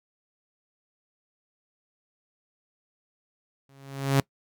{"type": "tone with exponential growth", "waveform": "sawtooth", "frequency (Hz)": 137.1, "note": "C#3", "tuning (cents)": -19, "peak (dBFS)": -13, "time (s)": [3.69, 4.2], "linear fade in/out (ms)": 2, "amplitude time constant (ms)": 110, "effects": ["noise-tail reverb RT60 0.1 s tail -23 dB re dry"]}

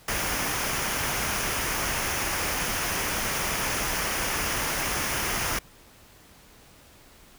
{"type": "noise with comb filter", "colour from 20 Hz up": "pink", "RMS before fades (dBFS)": -28, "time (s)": [0.08, 5.59], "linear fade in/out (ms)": 5, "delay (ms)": 0.25, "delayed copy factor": -0.5, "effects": ["pink hiss -53 dBFS RMS until 7.38 s"]}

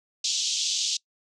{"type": "band-pass noise", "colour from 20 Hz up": "white", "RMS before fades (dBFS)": -27, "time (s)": [0.24, 0.97], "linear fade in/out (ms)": 5, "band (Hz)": [3000, 6900], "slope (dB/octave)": 48, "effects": ["noise-tail reverb RT60 0.1 s tail -24 dB re dry"]}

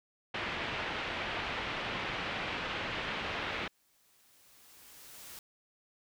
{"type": "low-pass noise", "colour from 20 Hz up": "white", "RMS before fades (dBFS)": -37, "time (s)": [0.34, 3.68], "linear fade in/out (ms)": 5, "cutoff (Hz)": 3000, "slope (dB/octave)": 24}
{"type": "noise with exponential growth", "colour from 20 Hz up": "white", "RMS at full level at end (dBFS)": -47, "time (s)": [2.86, 5.39], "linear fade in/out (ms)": 1, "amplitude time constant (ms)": 550}
{"effects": []}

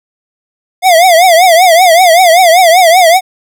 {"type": "tone with vibrato", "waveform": "square", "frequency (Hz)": 698.5, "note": "F5", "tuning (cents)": 0, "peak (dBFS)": -3, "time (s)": [0.82, 3.21], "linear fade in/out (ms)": 50, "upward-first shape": "triangle", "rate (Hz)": 5.2, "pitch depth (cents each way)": 170, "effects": []}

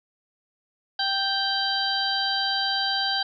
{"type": "harmonic tone", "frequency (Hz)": 784, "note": "G5", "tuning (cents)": 0, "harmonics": [1, 2, 4, 5, 6], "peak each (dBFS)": [-29, -29, -29, -29, -29], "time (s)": [0.99, 3.23], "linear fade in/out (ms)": 5, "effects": []}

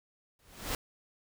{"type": "noise with exponential growth", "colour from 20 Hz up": "pink", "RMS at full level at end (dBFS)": -30, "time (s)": [0.39, 0.75], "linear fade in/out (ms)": 2, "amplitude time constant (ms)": 78, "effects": []}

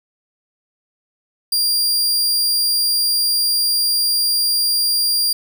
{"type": "tone", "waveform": "sawtooth", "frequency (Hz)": 4780, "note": "D8", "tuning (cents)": 30, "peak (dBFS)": -12, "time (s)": [1.52, 5.33], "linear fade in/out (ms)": 5, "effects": ["8-bit"]}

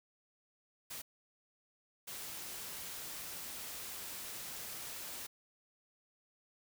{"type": "noise bursts at uneven times", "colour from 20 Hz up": "white", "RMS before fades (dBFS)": -45, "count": 2, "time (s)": [[0.9, 1.02], [2.07, 5.27]], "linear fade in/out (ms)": 10, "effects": []}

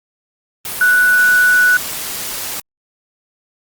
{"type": "tone in noise", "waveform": "sine", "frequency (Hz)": 1480, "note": "F#6", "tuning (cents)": 0, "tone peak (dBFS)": -8, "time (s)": [0.81, 1.77], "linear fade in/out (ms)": 2, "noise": "white", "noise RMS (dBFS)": -24, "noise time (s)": [0.65, 2.6], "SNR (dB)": 13, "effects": ["Opus 32 kbps"]}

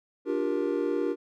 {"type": "chord", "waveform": "triangle", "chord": "G minor seventh", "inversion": "second", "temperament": "just", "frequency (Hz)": [294, 352.8, 392, 470.4], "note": ["D4", "F4", "G4", "Bb4"], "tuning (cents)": [2, 18, 0, 16], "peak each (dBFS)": -29, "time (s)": [0.25, 1.16], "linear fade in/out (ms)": 50, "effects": []}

